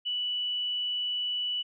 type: tone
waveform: sine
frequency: 2960 Hz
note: F#7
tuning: in tune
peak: -28 dBFS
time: 0.05-1.63 s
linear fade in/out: 20 ms
effects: none